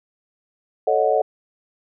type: chord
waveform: sine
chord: D# half-diminished seventh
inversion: second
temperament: equal with one note detuned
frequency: 440 / 554.4 / 622.3 / 736.2 Hz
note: A4 / C#5 / D#5 / F#5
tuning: 0 / 0 / 0 / -9 cents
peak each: -21 dBFS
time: 0.87-1.22 s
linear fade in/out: 5 ms
effects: none